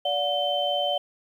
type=tone cluster; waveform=sine; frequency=578 / 723 / 3088 Hz; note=D5 / F#5 / G7; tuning=-28 / -40 / -27 cents; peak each=-27 dBFS; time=0.05-0.98 s; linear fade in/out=5 ms; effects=9-bit

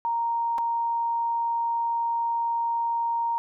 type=tone with dropouts; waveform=sine; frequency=931 Hz; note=A#5; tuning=2 cents flat; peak=-23 dBFS; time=0.05-3.38 s; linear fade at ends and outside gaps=0 ms; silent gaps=0.581-0.585 s; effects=none

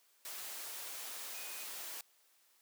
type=tone in noise; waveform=sine; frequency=2489 Hz; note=D#7; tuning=in tune; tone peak=-53 dBFS; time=1.34-1.64 s; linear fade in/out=2 ms; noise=white; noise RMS=-45 dBFS; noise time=0.25-2.01 s; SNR=-11 dB; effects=white hiss -70 dBFS RMS until 2.61 s + high-pass 400 Hz 12 dB/octave

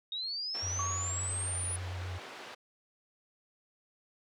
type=linear sweep; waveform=sine; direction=up; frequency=3700 to 9830 Hz; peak=-34 dBFS; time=0.12-1.76 s; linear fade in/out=2 ms
type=band-pass noise; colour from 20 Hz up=pink; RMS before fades=-47 dBFS; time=0.54-2.55 s; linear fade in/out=10 ms; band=400 to 3900 Hz; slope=12 dB/octave
type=tone with pitch glide; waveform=sine; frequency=91.3 to 90.77 Hz; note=F#2 to F#2; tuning=-23 to -33 cents; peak=-36 dBFS; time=0.62-2.19 s; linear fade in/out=20 ms; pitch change=-10 cents; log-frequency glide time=0.93-1.97 s
type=tone with exponential decay; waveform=sine; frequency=1128 Hz; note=C#6; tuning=30 cents sharp; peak=-32 dBFS; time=0.79-1.62 s; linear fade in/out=2 ms; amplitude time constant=180 ms
effects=none

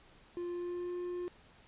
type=tone with pitch glide; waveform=triangle; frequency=350 to 354.9 Hz; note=F4 to F4; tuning=+4 to +28 cents; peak=-34 dBFS; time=0.37-1.28 s; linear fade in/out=0 ms; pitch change=+24 cents; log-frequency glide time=0.49-0.95 s; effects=pink hiss -61 dBFS RMS until 1.67 s + resampled to 8000 Hz

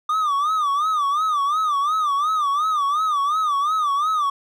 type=tone with vibrato; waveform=triangle; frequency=1197 Hz; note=D6; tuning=33 cents sharp; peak=-16 dBFS; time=0.09-4.3 s; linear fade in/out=5 ms; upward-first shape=sine; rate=2.8 Hz; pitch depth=130 cents each way; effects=none

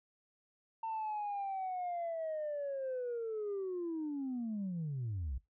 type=linear sweep; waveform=sine; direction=down; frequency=905 to 56.5 Hz; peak=-34 dBFS; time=0.83-5.38 s; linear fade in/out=5 ms; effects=noise-tail reverb RT60 0.2 s tail -21 dB re dry + tanh soft clip ceiling -33 dBFS

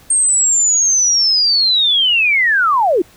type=linear sweep; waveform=sine; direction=down; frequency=8600 to 312.2 Hz; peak=-10 dBFS; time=0.1-3.02 s; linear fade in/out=5 ms; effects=pink hiss -46 dBFS RMS until 3.16 s

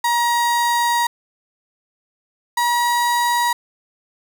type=tone pair in turn; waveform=35% pulse; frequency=949 / 957.8 Hz; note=A#5 / A#5; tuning=+31 / +47 cents; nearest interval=unison; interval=16 cents; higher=second; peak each=-14 dBFS; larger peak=neither; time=0.04-1.07 / 2.57-3.53 s; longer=first; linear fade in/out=5 ms; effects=none

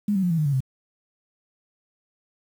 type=tone with pitch steps; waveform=sine; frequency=206.4 / 191.47 / 177.62 / 164.77 / 152.85 / 141.79 / 131.53 Hz; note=G#3 / G3 / F3 / E3 / D#3 / C#3 / C3; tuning=-10 / -40 / +30 / 0 / -30 / +40 / +9 cents; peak=-19 dBFS; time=0.08-0.605 s; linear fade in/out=5 ms; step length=75 ms; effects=8-bit

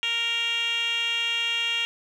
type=tone with band-pass filter; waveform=10% pulse; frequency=465 Hz; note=A#4; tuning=4 cents flat; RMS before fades=-26 dBFS; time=0.03-1.85 s; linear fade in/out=0 ms; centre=3000 Hz; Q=6.2; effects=none

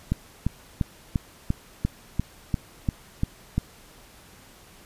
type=click train; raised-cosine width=5 ms; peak=-10 dBFS; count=11; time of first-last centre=0.12-3.58 s; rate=2.89 Hz; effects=pink hiss -51 dBFS RMS until 4.85 s + resampled to 32000 Hz

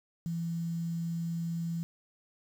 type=tone with quantisation; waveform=sine; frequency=167.7 Hz; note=E3; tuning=30 cents sharp; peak=-31 dBFS; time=0.26-1.83 s; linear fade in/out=0 ms; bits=9; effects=none

